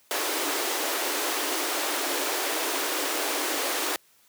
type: high-pass noise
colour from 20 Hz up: pink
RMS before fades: -28 dBFS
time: 0.11-3.96 s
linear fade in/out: 0 ms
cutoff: 280 Hz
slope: 96 dB/octave
effects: white hiss -61 dBFS RMS until 4.28 s + high-pass 80 Hz 12 dB/octave